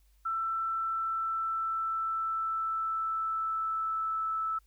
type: tone with pitch glide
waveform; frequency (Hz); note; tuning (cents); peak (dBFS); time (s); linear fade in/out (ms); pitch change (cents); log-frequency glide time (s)
sine; 1334 to 1312.6; E6 to E6; +20 to -8; -29; 0.25-4.59; 10; -28; 0.76-4.29
effects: added 50 Hz sine -61 dBFS peak until 4.66 s + white hiss -73 dBFS RMS until 4.66 s